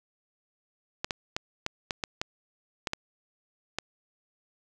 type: clicks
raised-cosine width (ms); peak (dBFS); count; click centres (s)
0.2; -12; 10; 1.045 / 1.108 / 1.365 / 1.664 / 1.908 / 2.038 / 2.215 / 2.872 / 2.934 / 3.786
effects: none